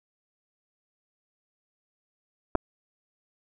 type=clicks; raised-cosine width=1 ms; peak=-10 dBFS; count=2; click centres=2.552 / 2.555 s; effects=none